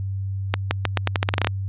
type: accelerating click train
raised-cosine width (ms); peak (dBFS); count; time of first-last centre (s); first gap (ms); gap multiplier
0.3; -3; 13; 0.54-1.471; 170; 0.84
effects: added 97 Hz sine -24 dBFS peak until 1.68 s + resampled to 8000 Hz